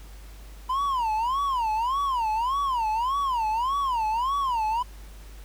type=tone with vibrato; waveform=triangle; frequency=987.8 Hz; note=B5; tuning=in tune; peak=-21 dBFS; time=0.69-4.83 s; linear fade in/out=10 ms; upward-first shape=sine; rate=1.7 Hz; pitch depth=240 cents each way; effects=added 50 Hz sine -41 dBFS peak until 5.44 s + pink hiss -52 dBFS RMS until 5.44 s